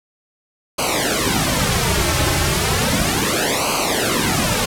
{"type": "noise with flanger", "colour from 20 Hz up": "pink", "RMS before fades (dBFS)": -18, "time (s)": [0.78, 4.66], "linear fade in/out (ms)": 10, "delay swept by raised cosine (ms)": [0.55, 4.25], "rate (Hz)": 0.34, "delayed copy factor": -0.95, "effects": ["low-pass 12000 Hz 12 dB/octave"]}